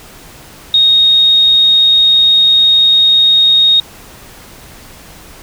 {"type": "tone", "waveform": "sine", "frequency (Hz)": 3729, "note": "A#7", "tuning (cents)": 0, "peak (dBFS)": -5, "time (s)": [0.74, 3.8], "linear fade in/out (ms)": 2, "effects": ["pink hiss -36 dBFS RMS until 5.42 s"]}